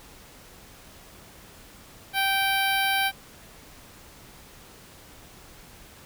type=tone with notch filter; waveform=10% pulse; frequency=780 Hz; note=G5; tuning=9 cents flat; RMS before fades=-24 dBFS; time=2.13-3.12 s; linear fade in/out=50 ms; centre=6500 Hz; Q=0.79; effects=pink hiss -49 dBFS RMS until 6.05 s